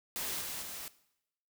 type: noise with level steps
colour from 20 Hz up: white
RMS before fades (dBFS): -37 / -40 / -43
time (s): 0.16-0.88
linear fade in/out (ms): 0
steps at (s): 0.4 / 0.61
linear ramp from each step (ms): 20
effects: noise-tail reverb RT60 0.8 s tail -18 dB re dry